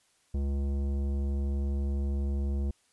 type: tone with tanh clipping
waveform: sine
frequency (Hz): 69.7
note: C#2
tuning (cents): +10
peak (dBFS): -29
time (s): 0.34-2.71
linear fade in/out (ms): 5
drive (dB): 14
effects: white hiss -68 dBFS RMS until 2.92 s + resampled to 24000 Hz